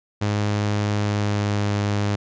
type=tone with pitch glide; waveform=sawtooth; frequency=103.83 to 102.52 Hz; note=G#2 to G#2; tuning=0 to -22 cents; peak=-16 dBFS; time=0.21-2.16 s; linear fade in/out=10 ms; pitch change=-22 cents; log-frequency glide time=0.92-1.7 s; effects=resampled to 16000 Hz